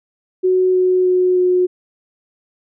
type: tone with pitch steps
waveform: sine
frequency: 370 / 367.7 / 365.3 / 363 Hz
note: F#4 / F#4 / F#4 / F#4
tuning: 0 / -11 / -22 / -33 cents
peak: -11 dBFS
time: 0.43-1.67 s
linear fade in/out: 20 ms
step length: 310 ms
effects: none